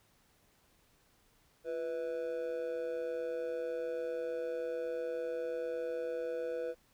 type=tone with amplitude modulation; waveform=triangle; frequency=493.9 Hz; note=B4; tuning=in tune; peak=-29 dBFS; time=1.64-6.75 s; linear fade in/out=50 ms; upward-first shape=sine; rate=149 Hz; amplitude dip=80%; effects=pink hiss -69 dBFS RMS until 6.93 s